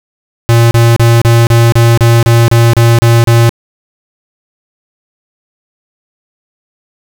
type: tone bursts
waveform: square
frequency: 116.7 Hz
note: A#2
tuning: 2 cents sharp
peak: -4 dBFS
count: 12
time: 0.49-3.493 s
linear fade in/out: 0 ms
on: 220 ms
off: 33 ms
effects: none